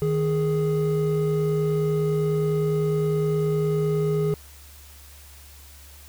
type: tone pair together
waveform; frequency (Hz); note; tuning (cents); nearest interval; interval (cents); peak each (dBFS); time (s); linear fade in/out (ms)
triangle; 155.56 / 416.9; D#3 / G#4; 0 / +7; octave + perfect fourth; 1707; -21; 0.02-4.34; 0
effects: added 71 Hz sine -46 dBFS peak until 6.08 s + white hiss -49 dBFS RMS until 6.08 s